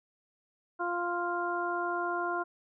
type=harmonic tone; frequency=349.2 Hz; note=F4; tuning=in tune; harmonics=1 / 2 / 3 / 4; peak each=-35 / -35 / -35 / -35 dBFS; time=0.79-2.44 s; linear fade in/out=20 ms; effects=none